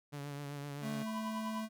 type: tone with vibrato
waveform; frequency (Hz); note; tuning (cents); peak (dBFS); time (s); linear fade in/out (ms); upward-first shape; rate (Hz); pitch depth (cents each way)
sawtooth; 143.2; D3; -43; -37; 0.12-1.04; 20; triangle; 7.8; 39
type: tone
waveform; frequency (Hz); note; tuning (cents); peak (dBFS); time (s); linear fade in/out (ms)
square; 219.6; A3; -3; -38; 0.81-1.69; 50
type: tone with tremolo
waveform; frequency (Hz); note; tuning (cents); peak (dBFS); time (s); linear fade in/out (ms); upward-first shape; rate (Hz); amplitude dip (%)
triangle; 1000; B5; +21; -36; 1.05-1.66; 50; triangle; 10; 90
effects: none